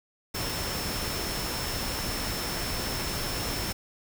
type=tone in noise; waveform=sine; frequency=5340 Hz; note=E8; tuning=22 cents sharp; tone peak=-37 dBFS; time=0.34-3.73 s; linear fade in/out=10 ms; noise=pink; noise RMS=-32 dBFS; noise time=0.34-3.73 s; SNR=-8 dB; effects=none